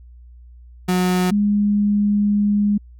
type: tone pair in turn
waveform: 35% pulse / sine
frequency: 181.9 / 205.7 Hz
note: F#3 / G#3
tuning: -29 / -16 cents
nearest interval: major second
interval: 213 cents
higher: second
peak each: -14 dBFS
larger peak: neither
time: 0.88-1.31 / 1.31-2.78 s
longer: second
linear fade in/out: 10 ms
effects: added 60 Hz sine -40 dBFS peak until 2.99 s